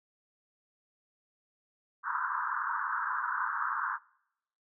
white band-pass noise, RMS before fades -33 dBFS, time 2.03-3.99 s, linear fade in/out 50 ms, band 930 to 1600 Hz, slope 96 dB/octave, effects noise-tail reverb RT60 0.8 s tail -25 dB re dry

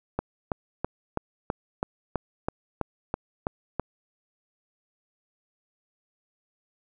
click train, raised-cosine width 1 ms, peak -12 dBFS, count 12, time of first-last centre 0.19-3.797 s, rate 3.05 Hz, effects none

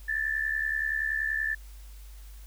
sine tone with amplitude modulation, 1760 Hz, A6, in tune, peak -23 dBFS, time 0.08-1.55 s, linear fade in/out 10 ms, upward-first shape sine, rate 70.5 Hz, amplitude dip 75%, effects added 50 Hz sine -43 dBFS peak until 2.46 s + white hiss -57 dBFS RMS until 2.46 s

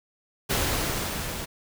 pink noise with level ramp, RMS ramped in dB -24 to -34 dBFS, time 0.49-1.46 s, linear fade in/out 20 ms, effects none

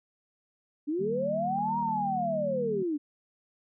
sine linear two-way sweep, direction up then down, 281.2 to 953 to 281.2 Hz, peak -27 dBFS, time 0.87-2.98 s, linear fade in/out 20 ms, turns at 1.79 s
sine chord, Eb major, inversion none, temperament equal, 155.56 / 196 / 233.1 Hz, Eb3 / G3 / Bb3, 0 / 0 / 0 cents, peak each -40 / -36 / -38 dBFS, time 0.99-2.83 s, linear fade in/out 10 ms
clicks, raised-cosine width 1 ms, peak -37 dBFS, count 6, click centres 1.587 / 1.686 / 1.743 / 1.791 / 1.825 / 1.888 s
effects none

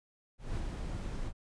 brown noise with ADSR envelope, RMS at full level -34 dBFS, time 0.38-1.33 s, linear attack 180 ms, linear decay 44 ms, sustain -3 dB, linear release 58 ms, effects resampled to 22050 Hz

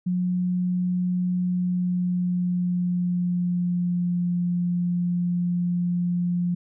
sine tone with pitch glide, 180.2 to 175.88 Hz, F#3 to F3, -45 to +13 cents, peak -21 dBFS, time 0.06-6.55 s, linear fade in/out 10 ms, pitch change -42 cents, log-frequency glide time 1.41-4.29 s, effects none

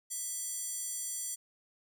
square tone with high-pass filter, 659.3 Hz, E5, in tune, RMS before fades -38 dBFS, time 0.1-1.36 s, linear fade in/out 20 ms, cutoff 7800 Hz, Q 3.3, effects none

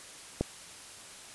click, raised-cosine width 2 ms, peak -14 dBFS, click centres 0.41 s, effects white hiss -48 dBFS RMS until 1.34 s + resampled to 24000 Hz

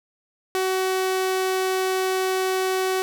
sawtooth tone, 376 Hz, F#4, 28 cents sharp, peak -17 dBFS, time 0.55-3.02 s, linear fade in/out 0 ms, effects none

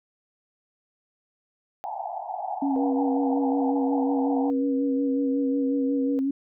pink band-pass noise, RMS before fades -32 dBFS, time 1.84-4.5 s, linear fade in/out 0 ms, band 680 to 880 Hz, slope 96 dB/octave
sine tone with vibrato, 273.4 Hz, C#4, 24 cents flat, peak -22 dBFS, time 2.62-6.31 s, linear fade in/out 5 ms, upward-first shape sine, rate 5.5 Hz, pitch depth 39 cents each way
sine tone, 483 Hz, B4, 39 cents flat, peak -29 dBFS, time 2.76-6.19 s, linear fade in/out 0 ms
effects none

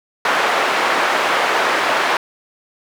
white band-pass noise, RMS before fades -17 dBFS, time 0.25-2.17 s, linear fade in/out 2 ms, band 470 to 1600 Hz, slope 12 dB/octave, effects none

